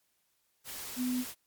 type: tone in noise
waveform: sine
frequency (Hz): 250.7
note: B3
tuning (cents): +26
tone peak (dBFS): -29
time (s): 0.96-1.25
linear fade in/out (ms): 50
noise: white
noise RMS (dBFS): -42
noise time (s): 0.64-1.35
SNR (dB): +10
effects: white hiss -75 dBFS RMS until 1.46 s + MP3 96 kbps